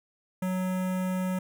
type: tone with notch filter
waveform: square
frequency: 185 Hz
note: F#3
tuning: in tune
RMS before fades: -29 dBFS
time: 0.42-1.39 s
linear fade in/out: 5 ms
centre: 4400 Hz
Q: 0.71
effects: none